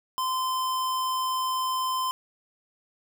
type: tone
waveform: square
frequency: 1032 Hz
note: C6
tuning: 24 cents flat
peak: -26 dBFS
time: 0.18-2.11 s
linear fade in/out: 0 ms
effects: none